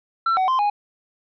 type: tone with pitch steps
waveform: triangle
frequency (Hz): 1345 / 752 / 1042 / 825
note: E6 / F#5 / C6 / G#5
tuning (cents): +34 / +28 / -7 / -12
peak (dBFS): -15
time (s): 0.26-0.7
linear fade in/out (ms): 5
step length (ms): 110
effects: resampled to 11025 Hz